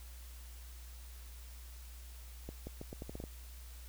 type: accelerating click train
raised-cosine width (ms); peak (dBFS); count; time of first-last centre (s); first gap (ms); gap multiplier
2; -30; 9; 2.49-3.239; 180; 0.8
effects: added 60 Hz sine -48 dBFS peak until 3.88 s + white hiss -58 dBFS RMS until 3.88 s